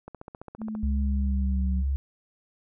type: click train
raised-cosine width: 1 ms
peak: -26 dBFS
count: 11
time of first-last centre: 0.08-0.751 s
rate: 14.9 Hz
type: exponential sweep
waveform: sine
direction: down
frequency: 221.1 to 184.9 Hz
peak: -30 dBFS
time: 0.58-1.84 s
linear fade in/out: 50 ms
type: tone with pitch glide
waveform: sine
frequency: 68 to 68.39 Hz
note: C#2 to C#2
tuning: -33 to -23 cents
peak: -23 dBFS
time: 0.83-1.96 s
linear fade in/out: 0 ms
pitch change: +10 cents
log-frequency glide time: 0.97-1.66 s
effects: none